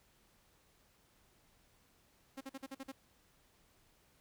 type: tone bursts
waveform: sawtooth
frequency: 268.8 Hz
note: C4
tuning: 47 cents sharp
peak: -39 dBFS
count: 7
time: 2.37-2.92 s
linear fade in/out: 10 ms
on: 40 ms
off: 45 ms
effects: pink hiss -70 dBFS RMS until 4.2 s